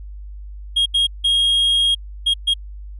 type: tone bursts at uneven times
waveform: triangle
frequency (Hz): 3261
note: G#7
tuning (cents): -32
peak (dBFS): -12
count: 5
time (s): 0.76-0.86 / 0.94-1.07 / 1.24-1.95 / 2.26-2.34 / 2.47-2.54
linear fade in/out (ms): 10
effects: added 50 Hz sine -31 dBFS peak until 2.99 s + resampled to 24000 Hz